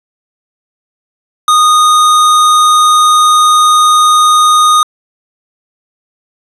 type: tone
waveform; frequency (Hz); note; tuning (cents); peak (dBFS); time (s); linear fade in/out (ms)
square; 1235; D#6; -13; -5; 1.48-4.83; 2
effects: resampled to 24000 Hz + 7-bit